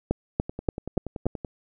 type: two click trains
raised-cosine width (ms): 2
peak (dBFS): -9 / -19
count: 5 / 12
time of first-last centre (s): 0.11-1.266 / 0.4-1.448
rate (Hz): 3.46 / 10.5
effects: none